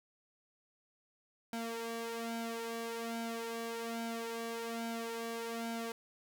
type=tone with flanger; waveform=sawtooth; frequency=230 Hz; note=A#3; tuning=23 cents flat; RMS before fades=-40 dBFS; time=1.53-5.92 s; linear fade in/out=2 ms; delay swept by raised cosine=1.3 to 2.6 ms; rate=1.2 Hz; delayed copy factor=+0.75; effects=none